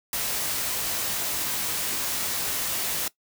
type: noise with comb filter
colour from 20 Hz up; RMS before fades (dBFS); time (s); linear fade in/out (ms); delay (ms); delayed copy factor
white; -28; 0.13-3.08; 2; 19; +0.55
effects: noise-tail reverb RT60 0.1 s tail -19 dB re dry